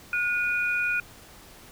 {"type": "tone pair together", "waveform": "sine", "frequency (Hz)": [1442.9, 2457], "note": ["F#6", "D#7"], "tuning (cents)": [-44, -22], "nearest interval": "major sixth", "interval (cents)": 922, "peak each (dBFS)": -26, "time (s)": [0.13, 1], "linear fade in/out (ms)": 2, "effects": ["pink hiss -49 dBFS RMS until 1.71 s"]}